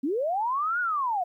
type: linear two-way sweep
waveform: sine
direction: up then down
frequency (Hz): 246.9 to 1480 to 680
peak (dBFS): -24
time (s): 0.03-1.24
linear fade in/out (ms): 10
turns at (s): 0.8
effects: 11-bit